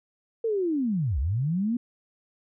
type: linear two-way sweep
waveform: sine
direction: down then up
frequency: 466.2 to 59.3 to 247.2 Hz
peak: -23 dBFS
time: 0.44-1.77 s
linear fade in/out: 5 ms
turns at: 1.19 s
effects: none